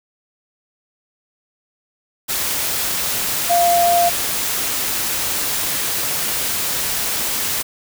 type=tone in noise; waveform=sine; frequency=694 Hz; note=F5; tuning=11 cents flat; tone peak=-12 dBFS; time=3.49-4.1 s; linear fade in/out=20 ms; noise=white; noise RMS=-21 dBFS; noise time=2.28-7.63 s; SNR=+6 dB; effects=none